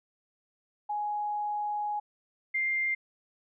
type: tone pair in turn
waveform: sine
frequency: 834 / 2102 Hz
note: G#5 / C7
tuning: +7 / +7 cents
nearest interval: octave + major third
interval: 1600 cents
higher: second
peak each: -29 / -26 dBFS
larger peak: second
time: 0.89-2 / 2.54-2.95 s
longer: first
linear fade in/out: 10 ms
effects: none